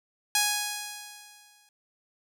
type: tone with exponential decay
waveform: 5% pulse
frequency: 830.6 Hz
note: G#5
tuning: in tune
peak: -9 dBFS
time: 0.35-1.69 s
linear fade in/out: 2 ms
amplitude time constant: 290 ms
effects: none